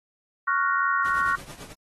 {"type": "chord", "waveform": "sine", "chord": "Gb major seventh", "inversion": "second", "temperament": "equal", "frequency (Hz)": [1108.7, 1396.9, 1480, 1864.7], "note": ["Db6", "F6", "Gb6", "Bb6"], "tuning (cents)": [0, 0, 0, 0], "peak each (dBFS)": [-24, -26, -27, -30], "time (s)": [0.47, 1.36], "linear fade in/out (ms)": 10}
{"type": "noise with tremolo", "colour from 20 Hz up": "pink", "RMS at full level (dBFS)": -40, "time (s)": [1.04, 1.74], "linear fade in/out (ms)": 20, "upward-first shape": "triangle", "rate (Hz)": 9, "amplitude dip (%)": 75}
{"effects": ["AAC 32 kbps"]}